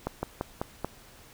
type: slowing click train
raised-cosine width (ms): 1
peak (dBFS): -15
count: 5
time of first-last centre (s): 0.07-0.846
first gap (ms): 160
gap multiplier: 1.13
effects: pink hiss -53 dBFS RMS until 1.33 s